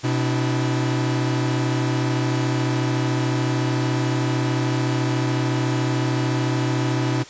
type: tone cluster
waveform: 45% pulse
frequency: 126.1 / 290.5 / 324.2 Hz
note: B2 / D4 / E4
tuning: +36 / -19 / -29 cents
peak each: -21 / -27 / -27 dBFS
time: 0.03-7.24 s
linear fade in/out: 20 ms
effects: white hiss -42 dBFS RMS until 7.29 s + resampled to 16000 Hz